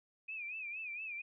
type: tone with vibrato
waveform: sine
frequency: 2489 Hz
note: D#7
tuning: in tune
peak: -40 dBFS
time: 0.28-1.22 s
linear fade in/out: 10 ms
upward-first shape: sine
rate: 4.3 Hz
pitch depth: 110 cents each way
effects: none